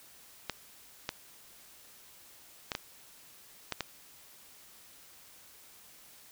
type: clicks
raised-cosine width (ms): 0.2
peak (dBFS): -15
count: 6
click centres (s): 0.497 / 1.091 / 2.718 / 2.751 / 3.723 / 3.807
effects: white hiss -56 dBFS RMS until 6.31 s